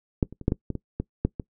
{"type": "clicks", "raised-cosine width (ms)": 3, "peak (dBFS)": [-7, -27, -25, -7, -10, -16, -18, -14, -8, -18], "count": 10, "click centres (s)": [0.228, 0.326, 0.413, 0.481, 0.521, 0.703, 0.753, 1, 1.25, 1.398], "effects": ["noise-tail reverb RT60 0.1 s tail -21 dB re dry"]}